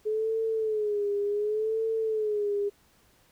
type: tone with vibrato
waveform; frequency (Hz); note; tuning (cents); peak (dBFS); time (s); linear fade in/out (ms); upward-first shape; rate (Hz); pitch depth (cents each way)
sine; 426.1; G#4; +44; -25; 0.05-2.7; 20; sine; 0.68; 84
effects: pink hiss -63 dBFS RMS until 3.31 s